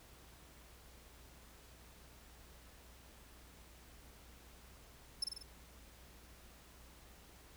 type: tone with echo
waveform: 35% pulse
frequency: 5274 Hz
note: E8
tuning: in tune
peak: -30 dBFS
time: 5.22-5.24 s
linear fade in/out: 5 ms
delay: 47 ms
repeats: 4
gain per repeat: -4 dB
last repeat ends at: 5.428 s
effects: added 60 Hz sine -61 dBFS peak until 7.56 s + pink hiss -61 dBFS RMS until 7.56 s